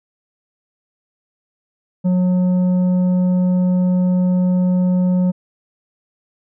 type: tone with tanh clipping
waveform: sine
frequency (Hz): 181.6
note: F#3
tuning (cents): -32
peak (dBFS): -14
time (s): 2.04-5.32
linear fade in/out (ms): 20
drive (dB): 7
effects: none